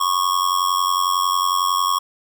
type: tone with amplitude modulation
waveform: square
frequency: 1100 Hz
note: C#6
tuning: 14 cents flat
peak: -14 dBFS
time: 0-1.99 s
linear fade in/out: 10 ms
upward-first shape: sine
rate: 91 Hz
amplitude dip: 80%
effects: none